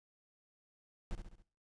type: noise with echo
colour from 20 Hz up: brown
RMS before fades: -38 dBFS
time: 1.11-1.15 s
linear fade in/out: 0 ms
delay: 68 ms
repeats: 4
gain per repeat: -6 dB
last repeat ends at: 1.422 s
effects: noise-tail reverb RT60 0.4 s tail -18 dB re dry + resampled to 22050 Hz